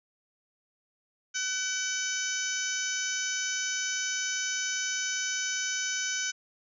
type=harmonic tone with a mistuned harmonic; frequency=755 Hz; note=F#5; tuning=35 cents sharp; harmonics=2 / 3 / 4 / 5 / 6 / 7 / 8 / 9; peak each=-34 / -39 / -38 / -44 / -45 / -39 / -33 / -40 dBFS; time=1.34-6.32 s; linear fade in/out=20 ms; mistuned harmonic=3; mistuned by=+21 cents; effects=none